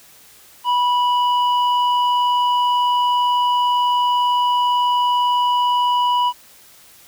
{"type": "tone with low-pass filter", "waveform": "square", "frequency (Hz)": 981, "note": "B5", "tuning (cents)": -12, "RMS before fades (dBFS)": -17, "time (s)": [0.64, 6.33], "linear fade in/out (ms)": 50, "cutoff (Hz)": 2200, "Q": 2.6, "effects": ["white hiss -47 dBFS RMS until 7.07 s"]}